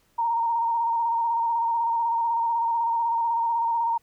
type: tone with vibrato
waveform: sine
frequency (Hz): 927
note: A#5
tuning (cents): -10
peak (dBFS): -21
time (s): 0.18-3.98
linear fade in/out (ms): 10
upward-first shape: square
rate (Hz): 16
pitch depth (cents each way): 24
effects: pink hiss -65 dBFS RMS until 4.02 s